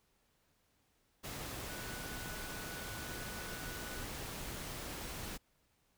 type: tone in noise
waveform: sine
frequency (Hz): 1480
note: F#6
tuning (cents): 0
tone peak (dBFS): -50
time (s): 1.68-4.04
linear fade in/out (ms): 20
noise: pink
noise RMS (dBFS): -44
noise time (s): 1.23-5.38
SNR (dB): -9
effects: pink hiss -75 dBFS RMS until 5.97 s